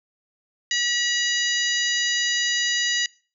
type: harmonic tone with a mistuned harmonic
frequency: 965 Hz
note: B5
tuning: 40 cents flat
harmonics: 2 / 3 / 4 / 5 / 6 / 7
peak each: -25 / -27 / -28 / -29 / -30 / -30 dBFS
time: 0.71-3.06 s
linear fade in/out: 2 ms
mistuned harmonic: 6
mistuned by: +52 cents
effects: noise-tail reverb RT60 0.4 s tail -23 dB re dry